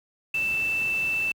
sine tone in noise, 2655 Hz, E7, 12 cents sharp, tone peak -23 dBFS, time 0.34-1.32 s, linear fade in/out 5 ms, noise pink, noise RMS -41 dBFS, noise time 0.34-1.32 s, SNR +15 dB, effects high-pass 60 Hz 12 dB/octave

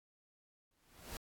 pink noise with exponential growth, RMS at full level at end -43 dBFS, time 0.71-1.17 s, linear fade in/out 2 ms, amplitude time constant 100 ms, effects AAC 64 kbps

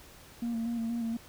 sine tone with vibrato, 231.5 Hz, A#3, 12 cents flat, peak -28 dBFS, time 0.42-1.17 s, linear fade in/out 5 ms, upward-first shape square, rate 4.2 Hz, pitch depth 28 cents each way, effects tanh soft clip ceiling -28 dBFS + pink hiss -53 dBFS RMS until 1.28 s

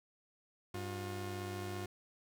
sawtooth tone pair together, 98 / 357.4 Hz, G2 / F4, 0 / +40 cents, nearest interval octave + minor seventh, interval 2240 cents, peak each -38 / -39 dBFS, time 0.74-1.86 s, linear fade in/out 5 ms, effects none

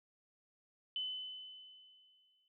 sine tone with exponential decay, 3023 Hz, F#7, 36 cents sharp, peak -35 dBFS, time 0.96-2.48 s, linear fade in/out 1 ms, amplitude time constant 330 ms, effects none

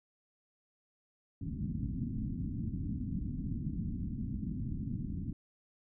white low-pass noise, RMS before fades -37 dBFS, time 1.41-5.33 s, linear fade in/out 5 ms, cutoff 260 Hz, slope 48 dB/octave, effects none

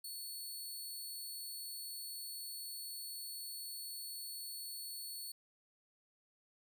15% pulse tone, 4416 Hz, C#8, 7 cents flat, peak -37 dBFS, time 0.04-5.32 s, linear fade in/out 5 ms, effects none

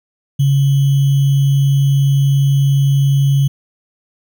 sine tone with sample-and-hold, 138.59 Hz, C#3, in tune, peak -9 dBFS, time 0.39-3.48 s, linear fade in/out 10 ms, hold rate 3150 Hz, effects none

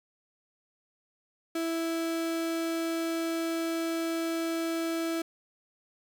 35% pulse tone, 329.6 Hz, E4, in tune, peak -27 dBFS, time 1.55-5.22 s, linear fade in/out 5 ms, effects 11-bit

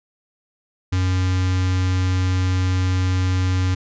square tone with notch filter, 92.5 Hz, F#2, in tune, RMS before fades -19 dBFS, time 0.92-3.75 s, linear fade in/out 10 ms, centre 590 Hz, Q 0.83, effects resampled to 16000 Hz

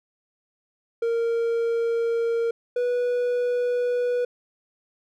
triangle tone pair in turn, 463.4 / 489.4 Hz, A#4 / B4, -10 / -16 cents, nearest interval minor second, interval 94 cents, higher second, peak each -19 / -19 dBFS, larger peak neither, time 1.02-2.51 / 2.76-4.25 s, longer neither, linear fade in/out 5 ms, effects none

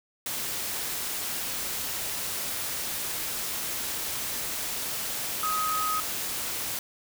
sine tone in noise, 1261 Hz, D#6, 23 cents sharp, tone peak -26 dBFS, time 5.43-6 s, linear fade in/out 2 ms, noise white, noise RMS -32 dBFS, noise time 0.26-6.79 s, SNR +3 dB, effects none

